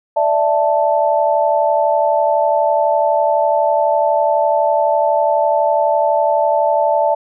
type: chord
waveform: sine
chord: D suspended second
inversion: none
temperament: equal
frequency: 587.3 / 659.3 / 880 Hz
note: D5 / E5 / A5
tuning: 0 / 0 / 0 cents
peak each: -16 dBFS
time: 0.16-7.15 s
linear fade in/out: 10 ms
effects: none